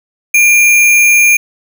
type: tone with sample-and-hold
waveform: sine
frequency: 2393 Hz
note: D7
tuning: 32 cents sharp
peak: -4 dBFS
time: 0.34-1.37 s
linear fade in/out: 5 ms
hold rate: 8820 Hz
effects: none